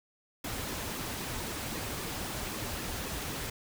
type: noise with flanger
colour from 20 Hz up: pink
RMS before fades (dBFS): -37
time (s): 0.44-3.5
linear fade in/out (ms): 5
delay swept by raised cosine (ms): 1.3 to 6.3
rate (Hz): 3.8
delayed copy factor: -0.55
effects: none